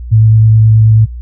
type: tone with vibrato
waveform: sine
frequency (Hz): 110.1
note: A2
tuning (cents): +2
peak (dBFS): -3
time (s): 0.11-1.06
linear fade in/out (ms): 20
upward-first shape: square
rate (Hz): 9.4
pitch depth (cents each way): 10
effects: noise-tail reverb RT60 0.1 s tail -23 dB re dry + added 60 Hz sine -21 dBFS peak until 1.21 s